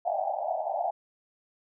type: band-pass noise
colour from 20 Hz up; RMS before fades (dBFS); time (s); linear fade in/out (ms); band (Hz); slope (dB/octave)
white; -30; 0.05-0.91; 10; 610 to 830; 96
effects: none